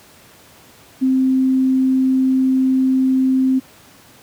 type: tone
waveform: sine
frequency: 261.6 Hz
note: C4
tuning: in tune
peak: -12 dBFS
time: 1.01-3.6 s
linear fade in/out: 20 ms
effects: pink hiss -46 dBFS RMS until 4.22 s + high-pass 100 Hz 12 dB/octave